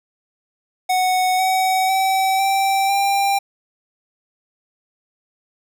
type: tone with pitch steps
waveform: square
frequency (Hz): 740 / 752.9 / 766.1 / 779.5 / 793.1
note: F#5 / F#5 / G5 / G5 / G5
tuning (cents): 0 / +30 / -40 / -10 / +20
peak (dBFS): -16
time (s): 0.89-3.39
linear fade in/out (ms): 10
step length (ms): 500
effects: none